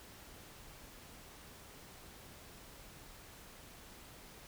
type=silence; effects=pink hiss -55 dBFS RMS until 4.47 s